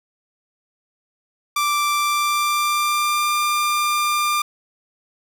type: tone with pitch glide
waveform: sawtooth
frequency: 1174.7 to 1195.2 Hz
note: D6 to D6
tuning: 0 to +30 cents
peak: -14 dBFS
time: 1.56-4.42 s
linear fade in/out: 5 ms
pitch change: +30 cents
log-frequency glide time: 1.93-3.32 s
effects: none